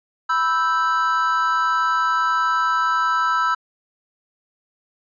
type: chord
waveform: triangle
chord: E minor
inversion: second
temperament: equal with one note detuned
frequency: 987.8 / 1318.5 / 1559.9 Hz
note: B5 / E6 / G6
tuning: 0 / 0 / -9 cents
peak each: -21 / -17 / -23 dBFS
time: 0.29-3.55 s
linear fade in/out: 10 ms
effects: resampled to 16000 Hz